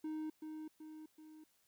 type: tone with echo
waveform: triangle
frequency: 311.1 Hz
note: D#4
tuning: in tune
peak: -37 dBFS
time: 0.04-0.3 s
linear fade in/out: 5 ms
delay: 380 ms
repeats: 3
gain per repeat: -5 dB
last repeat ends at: 1.44 s
effects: white hiss -75 dBFS RMS until 1.67 s